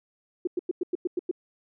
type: tone bursts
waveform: sine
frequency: 356.5 Hz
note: F4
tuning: 36 cents sharp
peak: -23 dBFS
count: 8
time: 0.45-1.313 s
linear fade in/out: 5 ms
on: 23 ms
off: 97 ms
effects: none